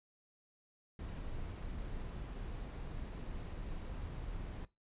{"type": "noise", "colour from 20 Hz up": "brown", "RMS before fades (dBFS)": -43, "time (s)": [0.99, 4.65], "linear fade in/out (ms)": 2, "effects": ["noise-tail reverb RT60 0.2 s tail -18 dB re dry", "resampled to 8000 Hz"]}